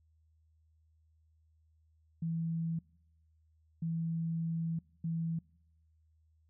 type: tone bursts at uneven times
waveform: sine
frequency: 164.7 Hz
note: E3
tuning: 1 cent flat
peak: -32 dBFS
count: 3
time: 2.22-2.79 / 3.82-4.79 / 5.04-5.39 s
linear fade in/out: 5 ms
effects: noise-tail reverb RT60 0.8 s tail -24 dB re dry + added 79 Hz sine -66 dBFS peak until 6.49 s